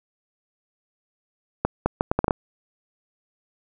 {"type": "accelerating click train", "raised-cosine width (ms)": 1, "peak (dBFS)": -5, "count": 8, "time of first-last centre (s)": [1.65, 2.308], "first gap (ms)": 210, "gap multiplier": 0.71, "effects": []}